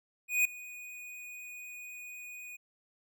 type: tone with ADSR envelope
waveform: square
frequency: 2474 Hz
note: D#7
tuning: 10 cents flat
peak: -23 dBFS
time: 0.28-2.57 s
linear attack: 170 ms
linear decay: 4 ms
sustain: -21 dB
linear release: 16 ms
effects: none